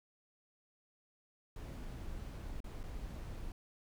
brown noise with dropouts, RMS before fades -44 dBFS, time 1.56-3.52 s, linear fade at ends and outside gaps 2 ms, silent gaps 2.604-2.642 / 2.832-2.837 s, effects none

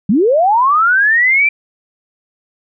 sine linear sweep, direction up, 174.61 to 2371 Hz, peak -8 dBFS, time 0.09-1.49 s, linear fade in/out 5 ms, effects none

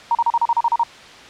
sine tone bursts, 936 Hz, A#5, 7 cents sharp, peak -13 dBFS, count 10, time 0.11-0.834 s, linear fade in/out 2 ms, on 40 ms, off 36 ms, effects white hiss -40 dBFS RMS until 1.29 s + low-pass 4000 Hz 12 dB/octave

